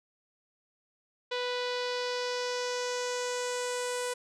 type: tone with low-pass filter sweep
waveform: sawtooth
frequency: 493.9 Hz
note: B4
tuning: in tune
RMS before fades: -33 dBFS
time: 1.31-4.14 s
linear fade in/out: 10 ms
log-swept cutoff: 3800 to 9100 Hz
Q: 2.5
effects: none